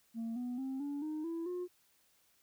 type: tone with pitch steps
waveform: sine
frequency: 228.2 / 246 / 265.2 / 285.9 / 308.1 / 332.2 / 358.1 Hz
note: A#3 / B3 / C4 / D4 / D#4 / E4 / F4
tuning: -37 / -7 / +23 / -46 / -17 / +13 / +43 cents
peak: -34 dBFS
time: 0.14-1.68 s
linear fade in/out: 50 ms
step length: 220 ms
effects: tanh soft clip ceiling -35 dBFS + white hiss -71 dBFS RMS until 2.42 s